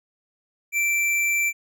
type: tone with hard clipping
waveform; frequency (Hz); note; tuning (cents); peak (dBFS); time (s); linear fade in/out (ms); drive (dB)
sine; 2342; D7; -5; -21; 0.72-1.53; 50; 14
effects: none